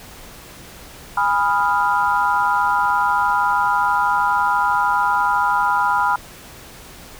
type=chord; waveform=sine; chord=F half-diminished seventh; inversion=first; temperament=equal with one note detuned; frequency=821.5 / 987.8 / 1244.5 / 1396.9 Hz; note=Ab5 / Cb6 / Eb6 / F6; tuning=-19 / 0 / 0 / 0 cents; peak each=-21 / -18 / -24 / -21 dBFS; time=1.17-6.16 s; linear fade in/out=5 ms; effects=pink hiss -40 dBFS RMS until 7.19 s